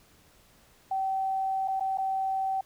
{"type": "tone with dropouts", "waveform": "sine", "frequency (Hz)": 769, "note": "G5", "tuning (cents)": -33, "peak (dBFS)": -26, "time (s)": [0.91, 2.61], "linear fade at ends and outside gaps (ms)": 5, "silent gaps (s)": [[1.678, 1.682], [1.798, 1.806], [1.975, 1.983]], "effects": ["pink hiss -60 dBFS RMS until 2.65 s"]}